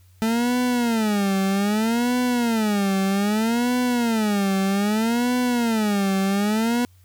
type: tone with vibrato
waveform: 40% pulse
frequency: 219 Hz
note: A3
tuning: 8 cents flat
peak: -18 dBFS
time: 0.22-6.85 s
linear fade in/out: 0 ms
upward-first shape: sine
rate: 0.63 Hz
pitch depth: 220 cents each way
effects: added 91 Hz sine -50 dBFS peak until 7.04 s + white hiss -62 dBFS RMS until 7.04 s